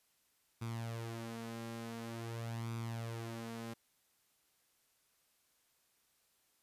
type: tone with flanger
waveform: sawtooth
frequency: 115.1 Hz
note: A#2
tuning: 22 cents flat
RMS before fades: -43 dBFS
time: 0.61-3.74 s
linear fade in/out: 10 ms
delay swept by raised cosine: 0.83 to 5.03 ms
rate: 0.47 Hz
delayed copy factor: +0.6
effects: white hiss -75 dBFS RMS until 6.62 s + resampled to 32000 Hz